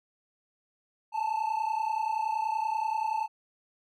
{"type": "tone pair together", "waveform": "triangle", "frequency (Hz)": [863, 893.5], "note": ["A5", "A5"], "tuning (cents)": [-34, 26], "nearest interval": "minor second", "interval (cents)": 60, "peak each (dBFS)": -27, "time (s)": [1.12, 3.28], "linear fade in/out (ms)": 50, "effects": ["tanh soft clip ceiling -22 dBFS"]}